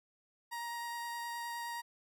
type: tone with vibrato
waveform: 30% pulse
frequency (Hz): 942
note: A#5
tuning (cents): +18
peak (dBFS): -36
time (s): 0.51-1.82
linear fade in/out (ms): 20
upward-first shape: triangle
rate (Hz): 9.6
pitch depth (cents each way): 12
effects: none